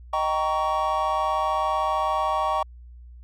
triangle chord, Eb dominant seventh, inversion none, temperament just, 622.3 / 777.8 / 933.4 / 1120.1 Hz, Eb5 / G5 / Bb5 / Db6, 0 / -14 / +2 / +18 cents, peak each -26 / -25 / -26 / -23 dBFS, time 0.13-2.63 s, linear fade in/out 5 ms, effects added 60 Hz sine -41 dBFS peak until 3.23 s + MP3 96 kbps

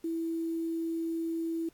sine tone with quantisation, 329.6 Hz, E4, in tune, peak -30 dBFS, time 0.04-1.69 s, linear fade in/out 5 ms, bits 9, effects pink hiss -66 dBFS RMS until 1.73 s + AAC 64 kbps

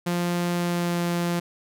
sawtooth tone with pitch glide, 174.61 to 173 Hz, F3 to F3, 0 to -16 cents, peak -19 dBFS, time 0.06-1.4 s, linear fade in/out 10 ms, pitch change -16 cents, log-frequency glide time 0.54-1.01 s, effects none

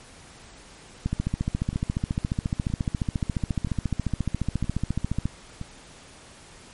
two click trains, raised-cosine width 5 ms, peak -12 / -20 dBFS, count 61 / 5, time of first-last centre 1.06-5.256 / 1.73-5.613 s, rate 14.3 / 1.03 Hz, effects pink hiss -48 dBFS RMS until 6.73 s + MP3 48 kbps

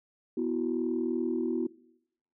sine chord, B suspended fourth, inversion none, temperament equal, 246.9 / 329.6 / 370 Hz, B3 / E4 / F#4, 0 / 0 / 0 cents, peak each -31 dBFS, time 0.37-1.67 s, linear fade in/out 5 ms, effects noise-tail reverb RT60 0.8 s tail -21 dB re dry + tanh soft clip ceiling -19 dBFS

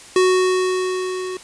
square tone with level ramp, 370 Hz, F#4, in tune, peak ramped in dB -12 to -26 dBFS, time 0.16-1.37 s, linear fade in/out 2 ms, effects white hiss -41 dBFS RMS until 1.43 s + resampled to 22050 Hz

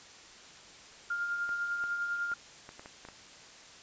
sine tone with tremolo, 1404 Hz, F6, 9 cents sharp, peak -29 dBFS, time 1.1-2.34 s, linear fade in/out 5 ms, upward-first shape triangle, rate 10 Hz, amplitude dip 45%
clicks, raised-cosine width 0.5 ms, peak -31 dBFS, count 8, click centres 1.492 / 1.839 / 2.317 / 2.691 / 2.795 / 2.859 / 3.051 / 3.087 s
effects white hiss -52 dBFS RMS until 3.82 s + resampled to 16000 Hz

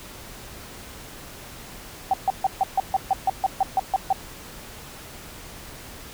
sine tone bursts, 770 Hz, G5, 31 cents flat, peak -16 dBFS, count 13, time 2.11-4.128 s, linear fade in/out 2 ms, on 26 ms, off 140 ms, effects pink hiss -41 dBFS RMS until 6.13 s

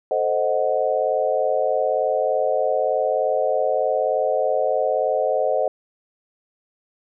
sine chord, A diminished seventh, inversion none, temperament equal, 440 / 523.3 / 622.3 / 740 Hz, A4 / C5 / Eb5 / Gb5, 0 / 0 / 0 / 0 cents, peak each -26 / -22 / -22 / -25 dBFS, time 0.11-5.68 s, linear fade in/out 2 ms, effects none

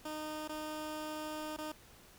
15% pulse tone with dropouts, 307.5 Hz, D#4, 20 cents flat, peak -33 dBFS, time 0.05-1.72 s, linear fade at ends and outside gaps 5 ms, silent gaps 0.478-0.492 / 1.566-1.584 s, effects pink hiss -59 dBFS RMS until 2.18 s

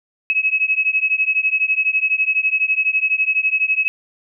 sine beating tone pair, 2560 / 2572 Hz, D#7 / E7, +49 / -43 cents, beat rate 12 Hz, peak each -18 dBFS, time 0.3-3.88 s, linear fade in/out 0 ms, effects none

